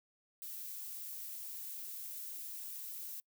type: noise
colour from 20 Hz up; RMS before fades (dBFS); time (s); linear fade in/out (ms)
violet; -45; 0.42-3.2; 0
effects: noise-tail reverb RT60 0.1 s tail -25 dB re dry